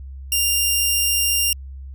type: tone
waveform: 10% pulse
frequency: 2794 Hz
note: F7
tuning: in tune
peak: -8 dBFS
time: 0.32-1.53 s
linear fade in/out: 2 ms
effects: added 67 Hz sine -32 dBFS peak until 1.94 s